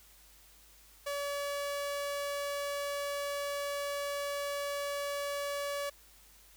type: tone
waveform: sawtooth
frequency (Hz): 570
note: C#5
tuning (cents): +48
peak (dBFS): -30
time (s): 1.06-5.9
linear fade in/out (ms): 10
effects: added 50 Hz sine -63 dBFS peak until 6.56 s + white hiss -60 dBFS RMS until 6.56 s